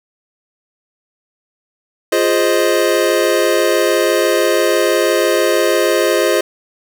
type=chord; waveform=square; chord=F minor seventh; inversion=none; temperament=equal; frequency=349.2 / 415.3 / 523.3 / 622.3 Hz; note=F4 / Ab4 / C5 / Eb5; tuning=0 / 0 / 0 / 0 cents; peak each=-18 dBFS; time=2.12-6.41 s; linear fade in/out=5 ms; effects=none